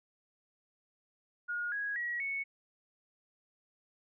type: tone with pitch steps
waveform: sine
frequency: 1434 / 1656.8 / 1914.2 / 2212 Hz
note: F6 / G#6 / A#6 / C#7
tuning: +45 / -5 / +45 / -4 cents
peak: -33 dBFS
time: 1.48-2.44 s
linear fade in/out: 20 ms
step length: 240 ms
effects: none